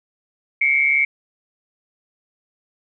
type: tone pair together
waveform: sine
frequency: 2156 / 2297 Hz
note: C#7 / D7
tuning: -49 / -39 cents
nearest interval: minor second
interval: 110 cents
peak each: -17 dBFS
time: 0.61-1.05 s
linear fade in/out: 5 ms
effects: none